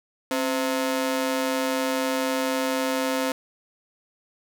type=ring-modulated tone; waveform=sawtooth; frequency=392 Hz; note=G4; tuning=in tune; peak=-16 dBFS; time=0.31-3.32 s; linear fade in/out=2 ms; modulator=124 Hz; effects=none